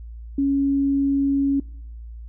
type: tone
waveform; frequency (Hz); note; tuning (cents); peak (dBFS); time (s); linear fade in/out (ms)
sine; 277.2; C#4; 0; -17; 0.38-1.6; 5
effects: noise-tail reverb RT60 0.6 s tail -23 dB re dry + added 57 Hz sine -34 dBFS peak until 2.28 s